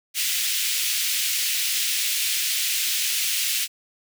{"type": "high-pass noise", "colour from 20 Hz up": "pink", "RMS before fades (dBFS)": -24, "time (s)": [0.14, 3.68], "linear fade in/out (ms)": 50, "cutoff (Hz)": 2400, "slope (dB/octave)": 24, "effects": []}